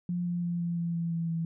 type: tone with pitch steps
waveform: sine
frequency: 176.1 / 174.48 / 172.87 / 171.28 / 169.71 / 168.15 / 166.6 / 165.07 Hz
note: F3 / F3 / F3 / F3 / F3 / E3 / E3 / E3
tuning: +15 / -1 / -17 / -33 / -49 / +35 / +19 / +3 cents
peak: -28 dBFS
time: 0.09-1.45 s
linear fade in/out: 2 ms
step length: 170 ms
effects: none